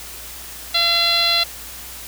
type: tone with low-pass filter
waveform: 10% pulse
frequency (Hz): 682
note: F5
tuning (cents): -41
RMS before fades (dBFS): -17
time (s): 0.74-1.44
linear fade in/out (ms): 10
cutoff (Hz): 4000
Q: 6.8
effects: added 59 Hz sine -43 dBFS peak until 2.07 s + white hiss -35 dBFS RMS until 2.07 s